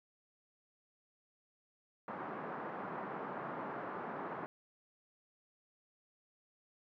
white band-pass noise, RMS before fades -43 dBFS, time 2.08-4.46 s, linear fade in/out 0 ms, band 150 to 1300 Hz, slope 24 dB/octave, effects none

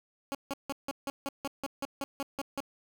15% pulse tone bursts, 277.2 Hz, C#4, in tune, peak -26 dBFS, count 13, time 0.32-2.604 s, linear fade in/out 0 ms, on 28 ms, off 160 ms, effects none

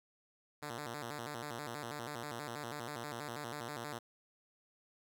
5% pulse tone with vibrato, 131.8 Hz, C3, 13 cents sharp, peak -30 dBFS, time 0.62-3.99 s, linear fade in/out 10 ms, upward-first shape square, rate 6.2 Hz, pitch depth 200 cents each way, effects none

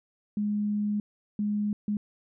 sine tone bursts at uneven times, 208 Hz, G#3, 3 cents sharp, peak -25 dBFS, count 3, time 0.37-1 / 1.39-1.73 / 1.88-1.97 s, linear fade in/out 2 ms, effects none

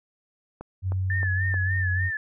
click train, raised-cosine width 1 ms, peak -23 dBFS, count 4, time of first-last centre 0.61-1.542 s, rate 3.22 Hz
sine tone with pitch glide, 93.9 to 91.97 Hz, F#2 to F#2, +26 to -10 cents, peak -23 dBFS, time 0.82-2.11 s, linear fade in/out 50 ms, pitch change -36 cents, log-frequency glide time 1.74-1.84 s
sine tone with vibrato, 1760 Hz, A6, in tune, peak -26 dBFS, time 1.1-2.17 s, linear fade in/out 2 ms, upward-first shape sine, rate 3.4 Hz, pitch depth 75 cents each way
effects none

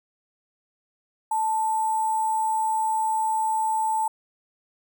sine tone with sample-and-hold, 880 Hz, A5, in tune, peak -21 dBFS, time 1.31-4.08 s, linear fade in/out 5 ms, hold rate 8820 Hz, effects none

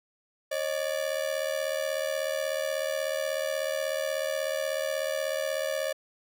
45% pulse ring-modulated tone, 581 Hz, D5, 19 cents flat, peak -25 dBFS, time 0.51-5.93 s, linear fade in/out 10 ms, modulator 38.2 Hz, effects none

